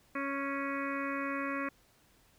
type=harmonic tone; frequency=277.2 Hz; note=C#4; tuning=in tune; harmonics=1 / 2 / 4 / 5 / 6 / 7 / 8 / 9; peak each=-37 / -41 / -39 / -43 / -43 / -43 / -45 / -46 dBFS; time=0.15-1.69 s; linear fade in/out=5 ms; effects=pink hiss -66 dBFS RMS until 2.38 s